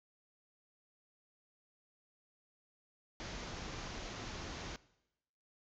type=low-pass noise; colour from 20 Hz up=pink; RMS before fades=-45 dBFS; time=3.2-4.76 s; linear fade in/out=0 ms; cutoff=6800 Hz; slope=96 dB/octave; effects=noise-tail reverb RT60 0.9 s tail -20 dB re dry